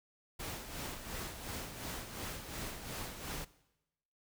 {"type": "noise with tremolo", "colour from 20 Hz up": "pink", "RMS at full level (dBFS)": -41, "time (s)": [0.39, 3.45], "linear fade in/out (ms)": 10, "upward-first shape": "sine", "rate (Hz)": 2.8, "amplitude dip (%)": 55, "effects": ["noise-tail reverb RT60 0.9 s tail -19 dB re dry"]}